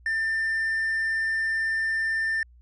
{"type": "tone with hard clipping", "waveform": "sine", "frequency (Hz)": 1791, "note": "A6", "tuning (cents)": 30, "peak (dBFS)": -24, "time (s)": [0.06, 2.43], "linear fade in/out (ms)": 2, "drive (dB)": 2, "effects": ["added 60 Hz sine -50 dBFS peak until 2.61 s", "resampled to 32000 Hz"]}